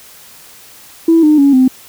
sine tone with pitch steps, 329.2 / 303.6 / 280 / 258.3 Hz, E4 / D#4 / C#4 / C4, -2 / -42 / +18 / -22 cents, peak -4 dBFS, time 1.08-1.68 s, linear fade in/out 5 ms, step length 150 ms, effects tanh soft clip ceiling 0 dBFS + white hiss -39 dBFS RMS until 1.88 s

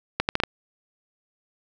accelerating click train, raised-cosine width 0.3 ms, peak -5 dBFS, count 5, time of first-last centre 0.2-0.436 s, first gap 89 ms, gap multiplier 0.73, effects none

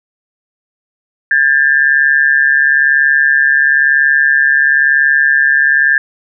sine tone pair together, 1619 / 1760 Hz, G#6 / A6, -45 / 0 cents, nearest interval minor second, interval 145 cents, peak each -10 dBFS, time 1.31-5.98 s, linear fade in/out 2 ms, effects none

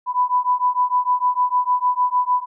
sine beating tone pair, 991 / 997.6 Hz, B5 / B5, +6 / +17 cents, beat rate 6.6 Hz, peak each -19 dBFS, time 0.06-2.46 s, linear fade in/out 50 ms, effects none

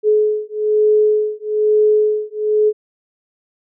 sine beating tone pair, 425.1 / 426.2 Hz, G#4 / G#4, +40 / +45 cents, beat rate 1.1 Hz, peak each -15 dBFS, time 0.03-2.73 s, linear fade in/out 50 ms, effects none

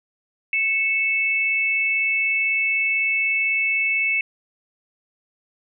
sine tone pair together, 2211 / 2629 Hz, C#7 / E7, -5 / -5 cents, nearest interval minor third, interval 300 cents, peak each -21 dBFS, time 0.53-4.21 s, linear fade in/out 2 ms, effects none

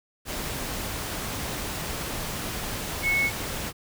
sine tone in noise, 2200 Hz, C#7, 14 cents flat, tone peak -21 dBFS, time 3.02-3.31 s, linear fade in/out 50 ms, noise pink, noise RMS -32 dBFS, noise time 0.25-3.73 s, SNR +8 dB, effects none

